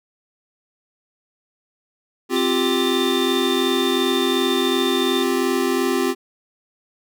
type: chord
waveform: square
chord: C suspended fourth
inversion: none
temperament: equal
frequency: 261.6 / 349.2 / 392 Hz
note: C4 / F4 / G4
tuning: 0 / 0 / 0 cents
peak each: -23 dBFS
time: 2.29-6.15 s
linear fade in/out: 50 ms
type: tone with tremolo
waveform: sine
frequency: 3582 Hz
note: A7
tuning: 30 cents sharp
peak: -23 dBFS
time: 2.36-5.23 s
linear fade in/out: 2 ms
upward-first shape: sine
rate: 14 Hz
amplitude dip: 35%
effects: none